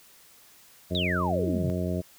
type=harmonic tone; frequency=89.7 Hz; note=F2; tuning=47 cents sharp; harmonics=1 / 2 / 3 / 4 / 5 / 6 / 7; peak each=-31 / -30 / -36 / -35 / -39 / -40 / -35 dBFS; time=0.9-2.02 s; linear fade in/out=20 ms
type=exponential sweep; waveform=sine; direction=down; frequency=3951 to 116.54 Hz; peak=-27 dBFS; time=0.95-1.7 s; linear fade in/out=0 ms
effects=white hiss -55 dBFS RMS until 2.18 s